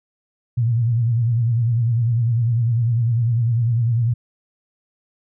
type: tone with vibrato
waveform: sine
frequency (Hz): 117.1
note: A#2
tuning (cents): +8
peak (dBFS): -15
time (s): 0.57-4.14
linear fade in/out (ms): 10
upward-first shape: sine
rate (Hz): 10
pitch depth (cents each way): 91
effects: none